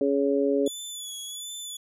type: harmonic tone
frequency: 139.8 Hz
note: C#3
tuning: 15 cents sharp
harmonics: 2 / 3 / 4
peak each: -25 / -24 / -27 dBFS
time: 0.01-0.68 s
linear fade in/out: 2 ms
type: tone with vibrato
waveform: 20% pulse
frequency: 3435 Hz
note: A7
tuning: 42 cents flat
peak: -29 dBFS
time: 0.66-1.77 s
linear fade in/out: 5 ms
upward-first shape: sine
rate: 1.4 Hz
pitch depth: 47 cents each way
effects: none